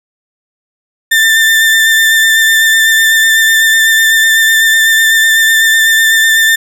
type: tone with vibrato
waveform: 35% pulse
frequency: 1786 Hz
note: A6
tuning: 25 cents sharp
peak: -4 dBFS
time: 1.11-6.56 s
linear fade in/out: 10 ms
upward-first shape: sine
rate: 8 Hz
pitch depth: 17 cents each way
effects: none